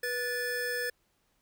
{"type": "tone pair together", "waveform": "square", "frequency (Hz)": [489.1, 1743], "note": ["B4", "A6"], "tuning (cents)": [-17, -17], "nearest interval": "octave + minor seventh", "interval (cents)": 2200, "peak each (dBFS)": [-36, -33], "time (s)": [0.03, 0.9], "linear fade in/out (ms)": 5, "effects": ["pink hiss -73 dBFS RMS until 1.41 s"]}